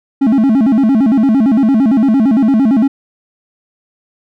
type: tone with vibrato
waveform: triangle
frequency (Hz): 244.7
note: B3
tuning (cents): -16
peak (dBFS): -5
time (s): 0.21-2.88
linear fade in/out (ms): 10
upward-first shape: square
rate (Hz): 8.8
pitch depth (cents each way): 200
effects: none